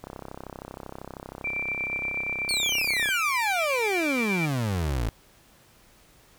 click train, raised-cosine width 1 ms, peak -23 dBFS, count 101, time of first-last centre 0.04-3.089 s, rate 32.8 Hz
sine tone with tremolo, 2349 Hz, D7, in tune, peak -26 dBFS, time 1.44-4.46 s, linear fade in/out 10 ms, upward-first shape square, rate 8.4 Hz, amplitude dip 30%
30% pulse exponential sweep, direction down, 4521 to 51.91 Hz, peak -22 dBFS, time 2.49-5.09 s, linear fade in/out 0 ms
effects pink hiss -57 dBFS RMS until 6.38 s

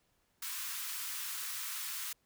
white high-pass noise, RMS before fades -40 dBFS, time 0.42-2.13 s, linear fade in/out 5 ms, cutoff 990 Hz, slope 48 dB/octave, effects pink hiss -75 dBFS RMS until 2.25 s

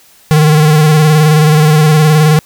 square tone with vibrato, 153.5 Hz, D#3, 23 cents flat, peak -5 dBFS, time 0.31-2.39 s, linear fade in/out 0 ms, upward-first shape square, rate 19 Hz, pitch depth 36 cents each way, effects white hiss -44 dBFS RMS until 2.45 s

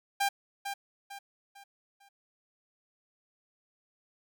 sawtooth tone with echo, 797 Hz, G5, 28 cents sharp, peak -22 dBFS, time 0.2-0.29 s, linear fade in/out 10 ms, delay 450 ms, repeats 4, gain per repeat -8 dB, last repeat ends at 2.09 s, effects none

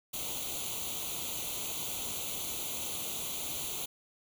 white noise with comb filter, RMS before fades -37 dBFS, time 0.13-3.86 s, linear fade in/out 10 ms, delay 0.29 ms, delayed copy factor +0.85, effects none

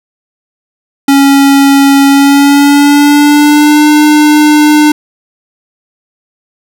square tone with pitch glide, 277.2 to 300.5 Hz, C#4 to D4, 0 to +40 cents, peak -3 dBFS, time 1.08-4.92 s, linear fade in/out 5 ms, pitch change +140 cents, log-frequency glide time 2.07-3.87 s, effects none

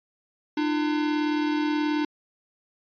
square tone pair together, 300 / 338.6 Hz, D4 / E4, +37 / +46 cents, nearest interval major second, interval 209 cents, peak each -24 / -32 dBFS, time 0.57-2.05 s, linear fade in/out 5 ms, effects resampled to 11025 Hz

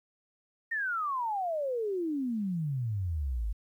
sine exponential sweep, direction down, 1864.7 to 49 Hz, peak -29 dBFS, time 0.71-3.53 s, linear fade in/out 10 ms, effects 11-bit

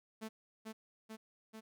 sawtooth tone with echo, 220 Hz, A3, in tune, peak -38 dBFS, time 0.21-0.29 s, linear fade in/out 20 ms, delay 440 ms, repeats 3, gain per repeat -2 dB, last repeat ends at 1.61 s, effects none

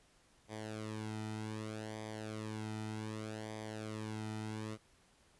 sawtooth tone with flanger, 108.5 Hz, A2, 24 cents flat, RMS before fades -43 dBFS, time 0.48-4.78 s, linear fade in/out 50 ms, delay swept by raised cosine 0.72 to 1.82 ms, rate 0.65 Hz, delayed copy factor -0.75, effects pink hiss -68 dBFS RMS until 5.39 s + resampled to 24000 Hz

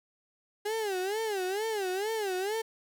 35% pulse tone with vibrato, 405.1 Hz, G#4, 43 cents flat, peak -28 dBFS, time 0.65-2.62 s, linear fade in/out 10 ms, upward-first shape sine, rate 2.2 Hz, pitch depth 180 cents each way, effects none

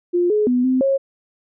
sine tone with pitch steps, 351.7 / 422.7 / 248.3 / 258.2 / 544 Hz, F4 / G#4 / B3 / C4 / C#5, +12 / +31 / +9 / -23 / -33 cents, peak -14 dBFS, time 0.13-0.98 s, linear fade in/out 20 ms, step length 170 ms, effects none

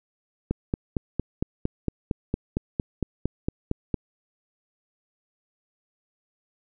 click train, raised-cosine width 3 ms, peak -11 dBFS, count 16, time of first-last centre 0.51-3.942 s, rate 4.37 Hz, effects none

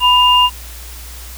sine tone pair together, 993 / 2809 Hz, B5 / F7, +9 / +9 cents, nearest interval octave + tritone, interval 1800 cents, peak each -10 dBFS, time 0-0.5 s, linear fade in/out 50 ms, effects added 60 Hz sine -31 dBFS peak until 1.37 s + white hiss -35 dBFS RMS until 1.37 s

